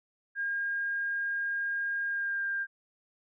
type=tone with pitch glide; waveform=sine; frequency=1617 to 1596.6 Hz; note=G#6 to G6; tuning=-47 to +31 cents; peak=-29 dBFS; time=0.35-2.67 s; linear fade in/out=50 ms; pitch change=-22 cents; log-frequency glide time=2.07-2.44 s; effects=none